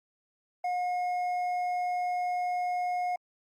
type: tone with hard clipping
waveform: triangle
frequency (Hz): 719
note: F#5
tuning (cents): -50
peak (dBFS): -29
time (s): 0.64-3.16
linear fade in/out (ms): 5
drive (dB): 8
effects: Opus 48 kbps